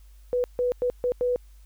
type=tone bursts at uneven times; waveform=sine; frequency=493.3 Hz; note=B4; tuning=2 cents flat; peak=-21 dBFS; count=5; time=0.33-0.44 / 0.59-0.72 / 0.82-0.9 / 1.04-1.12 / 1.21-1.36 s; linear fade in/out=0 ms; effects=added 50 Hz sine -47 dBFS peak until 1.65 s + white hiss -64 dBFS RMS until 1.65 s